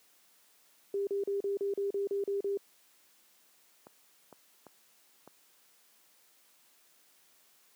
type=tone bursts; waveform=sine; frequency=398.9 Hz; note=G4; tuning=30 cents sharp; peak=-29 dBFS; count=10; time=0.94-2.573 s; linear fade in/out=2 ms; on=130 ms; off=37 ms
type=clicks; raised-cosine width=1 ms; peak=-35 dBFS; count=4; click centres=3.869 / 4.327 / 4.667 / 5.276 s
effects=white hiss -65 dBFS RMS until 7.75 s + high-pass 200 Hz 12 dB/octave